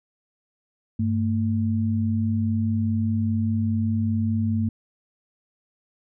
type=tone pair together; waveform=sine; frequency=99.47 / 224.4 Hz; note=G2 / A3; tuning=+26 / +34 cents; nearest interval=octave + major second; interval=1408 cents; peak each=-23 / -23 dBFS; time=0.99-4.69 s; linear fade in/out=5 ms; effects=none